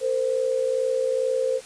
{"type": "tone pair together", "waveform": "sine", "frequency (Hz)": [456.6, 518.9], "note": ["A#4", "C5"], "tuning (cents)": [-36, -14], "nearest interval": "major second", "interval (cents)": 222, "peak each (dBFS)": [-26, -22], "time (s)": [0, 1.61], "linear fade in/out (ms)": 50, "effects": ["white hiss -44 dBFS RMS until 1.65 s", "resampled to 22050 Hz"]}